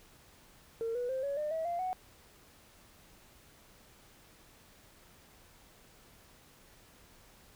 sine tone with pitch steps, 456.3 / 489.1 / 524.2 / 561.8 / 602.1 / 645.3 / 691.6 / 741.3 Hz, A#4 / B4 / C5 / C#5 / D5 / E5 / F5 / F#5, -37 / -17 / +3 / +23 / +43 / -37 / -17 / +3 cents, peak -31 dBFS, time 0.81-1.93 s, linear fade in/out 0 ms, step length 140 ms, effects tanh soft clip ceiling -28 dBFS + pink hiss -60 dBFS RMS until 7.55 s

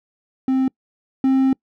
triangle tone pair in turn, 262.7 / 265.3 Hz, C4 / C4, +7 / +24 cents, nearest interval unison, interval 17 cents, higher second, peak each -13 / -11 dBFS, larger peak second, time 0.48-0.68 / 1.24-1.53 s, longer second, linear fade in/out 2 ms, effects noise-tail reverb RT60 0.1 s tail -26 dB re dry

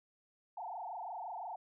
sine tone with frequency modulation, 804 Hz, G5, 44 cents sharp, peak -40 dBFS, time 0.57-1.56 s, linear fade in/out 5 ms, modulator 25.8 Hz, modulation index 4.3, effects none

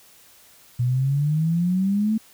sine exponential sweep, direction up, 120 to 223.3 Hz, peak -18 dBFS, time 0.79-2.18 s, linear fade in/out 10 ms, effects white hiss -52 dBFS RMS until 2.33 s

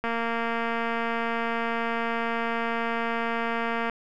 click train, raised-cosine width 0.5 ms, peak -14 dBFS, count 892, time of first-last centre 0.04-3.897 s, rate 231 Hz, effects none

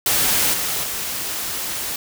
white noise with level steps, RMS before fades -18 / -23 / -26 dBFS, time 0.06-1.96 s, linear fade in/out 2 ms, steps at 0.53 / 0.83 s, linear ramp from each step 10 ms, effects none

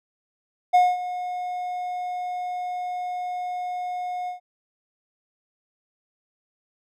triangle tone with ADSR envelope, 722 Hz, F#5, 43 cents flat, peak -10 dBFS, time 0.73-4.4 s, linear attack 18 ms, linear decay 220 ms, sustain -15 dB, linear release 120 ms, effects none

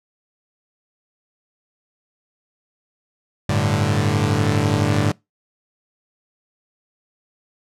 sawtooth chord, G suspended second, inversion none, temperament equal, 98 / 110 / 146.83 Hz, G2 / A2 / D3, 0 / 0 / 0 cents, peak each -17 dBFS, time 3.49-5.12 s, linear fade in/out 5 ms, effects noise-tail reverb RT60 0.2 s tail -24 dB re dry + low-pass 9000 Hz 12 dB/octave

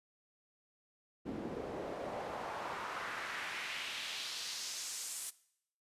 pink noise with band-pass filter sweep, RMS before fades -42 dBFS, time 1.25-5.31 s, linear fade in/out 20 ms, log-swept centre 290 to 9400 Hz, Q 1.6, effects noise-tail reverb RT60 0.7 s tail -19 dB re dry + resampled to 32000 Hz

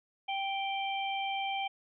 harmonic tone, 784 Hz, G5, in tune, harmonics 1 / 3 / 4, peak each -33 / -38 / -39 dBFS, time 0.28-1.68 s, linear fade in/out 10 ms, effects none

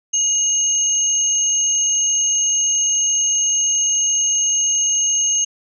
sine tone pair together, 2883 / 6409 Hz, F#7 / G8, -46 / +37 cents, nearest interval octave + major second, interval 1383 cents, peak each -25 / -15 dBFS, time 0.13-5.45 s, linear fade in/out 10 ms, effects none

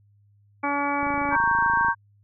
harmonic tone, 285.1 Hz, C#4, 49 cents sharp, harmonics 1 / 2 / 3 / 4 / 5 / 6 / 7 / 8, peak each -29 / -33 / -27 / -29 / -33 / -39 / -41 / -31 dBFS, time 0.63-1.36 s, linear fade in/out 10 ms
click train, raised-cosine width 3 ms, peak -25 dBFS, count 24, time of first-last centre 1.03-1.885 s, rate 26.9 Hz
sine chord, G diminished, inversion first, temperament equal, 932.3 / 1108.7 / 1568 Hz, Bb5 / Db6 / G6, 0 / 0 / 0 cents, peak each -22 / -25 / -22 dBFS, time 1.3-1.95 s, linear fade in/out 50 ms
effects added 102 Hz sine -56 dBFS peak until 2.23 s

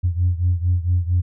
sine beating tone pair, 87.31 / 91.71 Hz, F2 / F#2, 0 / -15 cents, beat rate 4.4 Hz, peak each -17 / -20 dBFS, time 0.03-1.22 s, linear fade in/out 20 ms, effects tanh soft clip ceiling -10 dBFS

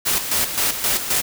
white noise with tremolo, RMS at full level -19 dBFS, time 0.05-1.22 s, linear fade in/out 20 ms, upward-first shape square, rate 3.8 Hz, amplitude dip 60%, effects none

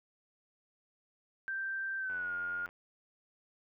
sine tone with pitch glide, 1568 to 1421.3 Hz, G6 to F6, 0 to +30 cents, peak -34 dBFS, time 1.48-2.66 s, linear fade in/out 0 ms, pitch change -170 cents, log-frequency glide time 1.98-2.33 s
click train, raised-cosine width 0.5 ms, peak -37 dBFS, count 53, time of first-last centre 2.1-2.69 s, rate 88.2 Hz
effects none

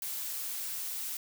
blue noise, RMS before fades -37 dBFS, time 0.02-1.17 s, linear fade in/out 2 ms, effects none

